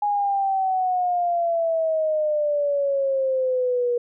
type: exponential sweep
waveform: sine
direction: down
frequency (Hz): 830.6 to 479.1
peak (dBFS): -19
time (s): 0.02-3.98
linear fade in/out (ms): 5
effects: none